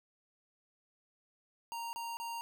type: tone bursts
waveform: square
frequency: 930 Hz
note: A#5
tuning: 4 cents flat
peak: -39 dBFS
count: 3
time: 1.72-2.41 s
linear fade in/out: 0 ms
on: 210 ms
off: 30 ms
effects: none